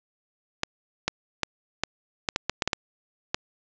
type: clicks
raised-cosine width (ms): 0.2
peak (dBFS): -6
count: 11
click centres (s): 0.634 / 1.08 / 1.433 / 1.836 / 2.288 / 2.361 / 2.496 / 2.622 / 2.676 / 2.732 / 3.345
effects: resampled to 16000 Hz + 8-bit